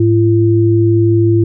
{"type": "tone pair together", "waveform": "sine", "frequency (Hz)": [107.1, 340], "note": ["A2", "F4"], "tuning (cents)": [-46, -46], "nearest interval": "octave + minor sixth", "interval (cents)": 2000, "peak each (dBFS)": -10, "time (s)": [0, 1.44], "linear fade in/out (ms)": 5, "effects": []}